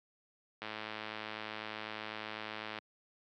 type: click train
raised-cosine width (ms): 0.3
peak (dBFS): -24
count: 235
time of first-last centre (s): 0.62-2.787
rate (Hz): 108
effects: high-pass 150 Hz 12 dB/octave + low-pass 5000 Hz 12 dB/octave